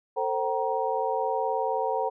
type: tone cluster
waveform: sine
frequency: 448.1 / 527 / 766 / 942 Hz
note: A4 / C5 / G5 / A#5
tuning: +32 / +12 / -40 / +18 cents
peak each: -30 dBFS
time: 0.16-2.1 s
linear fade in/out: 20 ms
effects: none